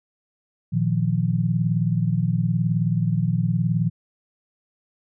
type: chord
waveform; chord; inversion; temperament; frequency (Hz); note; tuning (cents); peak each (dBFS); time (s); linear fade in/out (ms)
sine; Bb suspended fourth; none; equal; 116.54 / 155.56 / 174.61; Bb2 / Eb3 / F3; 0 / 0 / 0; -23; 0.72-3.9; 20
effects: none